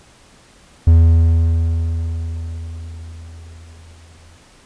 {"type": "tone with exponential decay", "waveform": "triangle", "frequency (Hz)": 82.41, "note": "E2", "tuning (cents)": 0, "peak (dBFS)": -3, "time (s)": [0.87, 4.37], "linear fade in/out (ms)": 5, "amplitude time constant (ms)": 760, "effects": ["pink hiss -48 dBFS RMS until 4.65 s", "resampled to 22050 Hz"]}